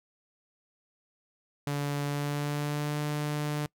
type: tone with pitch glide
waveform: sawtooth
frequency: 143.9 to 148.63 Hz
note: D3 to D3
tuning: -35 to +21 cents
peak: -25 dBFS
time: 1.67-3.66 s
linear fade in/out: 2 ms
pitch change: +56 cents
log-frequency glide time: 2.05-3 s
effects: noise-tail reverb RT60 0.1 s tail -24 dB re dry